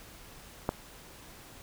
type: click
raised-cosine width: 1 ms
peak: -13 dBFS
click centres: 0.691 s
effects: pink hiss -51 dBFS RMS until 1.62 s